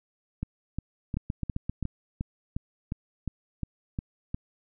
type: two click trains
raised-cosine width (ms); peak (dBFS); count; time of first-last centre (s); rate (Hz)
5; -17 / -18; 6 / 12; 1.17-1.827 / 0.43-4.345; 7.61 / 2.81
effects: none